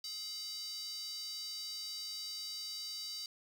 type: tone with high-pass filter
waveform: square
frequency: 424.9 Hz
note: G#4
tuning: 40 cents sharp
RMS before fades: -43 dBFS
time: 0.04-3.26 s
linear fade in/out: 2 ms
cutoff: 4500 Hz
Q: 6.5
effects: none